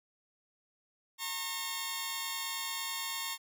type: tone cluster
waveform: 10% pulse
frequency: 917 / 1085 / 3619 Hz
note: A#5 / C#6 / A7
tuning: -29 / -37 / +48 cents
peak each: -32 / -31 / -32 dBFS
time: 1.18-3.38 s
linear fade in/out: 50 ms
effects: none